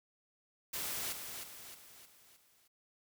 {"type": "noise with echo", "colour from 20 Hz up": "white", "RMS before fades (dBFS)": -39, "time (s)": [0.73, 1.13], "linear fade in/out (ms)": 10, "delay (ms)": 310, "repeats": 5, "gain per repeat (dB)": -6, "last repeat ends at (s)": 2.68, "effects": []}